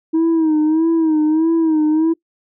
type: tone with vibrato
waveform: sine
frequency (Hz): 317.9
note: D#4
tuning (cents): +37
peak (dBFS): -9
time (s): 0.13-2.14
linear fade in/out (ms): 20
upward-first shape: sine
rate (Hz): 1.6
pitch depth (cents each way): 70
effects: noise-tail reverb RT60 0.1 s tail -22 dB re dry + tanh soft clip ceiling -11 dBFS